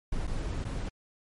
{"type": "noise with dropouts", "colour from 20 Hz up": "brown", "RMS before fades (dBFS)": -32, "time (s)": [0.12, 0.89], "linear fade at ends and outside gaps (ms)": 5, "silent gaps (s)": [[0.27, 0.275], [0.643, 0.649]], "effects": ["MP3 48 kbps"]}